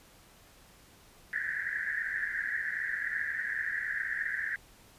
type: band-pass noise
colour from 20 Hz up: white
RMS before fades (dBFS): -34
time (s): 1.33-4.56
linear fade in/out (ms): 0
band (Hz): 1600 to 1900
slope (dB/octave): 96
effects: pink hiss -58 dBFS RMS until 4.98 s + resampled to 32000 Hz